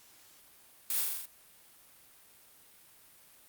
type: noise with echo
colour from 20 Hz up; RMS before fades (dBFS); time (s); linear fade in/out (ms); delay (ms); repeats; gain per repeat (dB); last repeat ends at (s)
blue; -32; 0.9-1.01; 2; 41; 6; -2; 1.256
effects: white hiss -59 dBFS RMS until 3.48 s + Opus 48 kbps